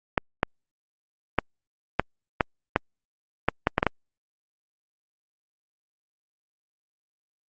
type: clicks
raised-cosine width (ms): 0.5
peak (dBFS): -4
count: 11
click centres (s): 0.178 / 0.431 / 1.387 / 1.996 / 2.408 / 2.761 / 3.486 / 3.671 / 3.781 / 3.829 / 3.867
effects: Opus 48 kbps